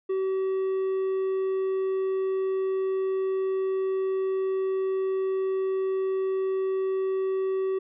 triangle tone, 381.5 Hz, G4, 47 cents flat, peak -22 dBFS, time 0.09-7.79 s, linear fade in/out 10 ms, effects resampled to 8000 Hz

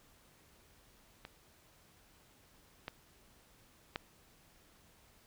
clicks, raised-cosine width 0.3 ms, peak -30 / -24 / -20 dBFS, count 3, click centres 1.251 / 2.881 / 3.959 s, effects pink hiss -65 dBFS RMS until 5.26 s

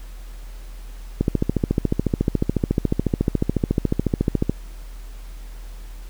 click train, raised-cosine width 3 ms, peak -5 dBFS, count 47, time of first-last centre 1.21-4.496 s, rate 14 Hz, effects added 40 Hz sine -33 dBFS peak until 6.09 s + pink hiss -49 dBFS RMS until 6.09 s

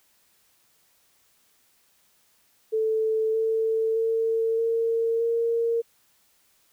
sine tone with pitch steps, 439.9 / 445.5 / 451.2 / 457 / 462.8 Hz, A4 / A4 / A4 / A#4 / A#4, 0 / +22 / +44 / -34 / -13 cents, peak -21 dBFS, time 2.72-5.82 s, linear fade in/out 20 ms, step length 620 ms, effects white hiss -64 dBFS RMS until 6.72 s

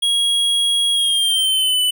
square tone with pitch glide, 3300 to 2991 Hz, G#7 to F#7, -12 to +18 cents, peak -15 dBFS, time 0.02-1.91 s, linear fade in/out 10 ms, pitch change -170 cents, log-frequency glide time 0.94-1.8 s, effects none

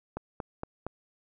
click train, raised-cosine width 1 ms, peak -20 dBFS, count 4, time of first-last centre 0.17-0.866 s, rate 4.31 Hz, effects none

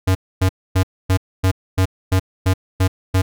square tone bursts, 93.8 Hz, F#2, 24 cents sharp, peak -13 dBFS, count 10, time 0.07-3.22 s, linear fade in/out 10 ms, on 81 ms, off 260 ms, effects none

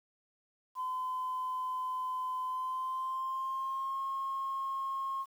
sine tone with pitch glide, 1021 to 1078.6 Hz, C6 to C#6, -43 to -48 cents, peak -32 dBFS, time 0.75-5.26 s, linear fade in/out 50 ms, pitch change +95 cents, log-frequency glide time 2.46-4 s, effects tanh soft clip ceiling -28 dBFS + 10-bit

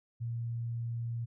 sine tone, 117 Hz, A#2, 7 cents sharp, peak -33 dBFS, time 0.2-1.26 s, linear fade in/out 20 ms, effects none

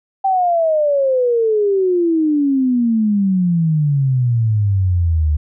sine exponential sweep, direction down, 784 to 73.42 Hz, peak -12 dBFS, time 0.24-5.37 s, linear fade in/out 10 ms, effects none

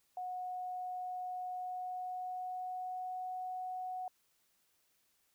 sine tone with pitch glide, 731 to 738.2 Hz, F#5 to F#5, -21 to -4 cents, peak -38 dBFS, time 0.17-4.08 s, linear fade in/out 2 ms, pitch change +17 cents, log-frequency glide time 1.48-3.3 s, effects white hiss -75 dBFS RMS until 5.34 s

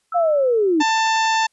sine tone with exponential decay, 1318.5 Hz, E6, in tune, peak -23 dBFS, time 0.12-0.77 s, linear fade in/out 5 ms, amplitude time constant 140 ms
sine linear sweep, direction down, 716 to 284.8 Hz, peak -14 dBFS, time 0.14-0.83 s, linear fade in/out 20 ms
harmonic tone, 889 Hz, A5, 18 cents sharp, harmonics 1 / 2 / 3 / 4 / 5 / 6 / 7 / 8, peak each -17 / -23 / -27 / -29 / -31 / -33 / -34 / -35 dBFS, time 0.8-1.47 s, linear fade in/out 10 ms
effects white hiss -68 dBFS RMS until 1.52 s + resampled to 24000 Hz

